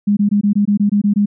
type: tone bursts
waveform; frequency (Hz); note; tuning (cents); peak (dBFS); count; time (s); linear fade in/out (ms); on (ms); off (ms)
sine; 204.7; G#3; -25; -10; 10; 0.07-1.259; 10; 100; 21
effects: none